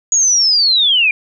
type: linear sweep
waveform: sine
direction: down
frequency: 6800 to 2349 Hz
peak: -9 dBFS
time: 0.12-1.11 s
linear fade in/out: 2 ms
effects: none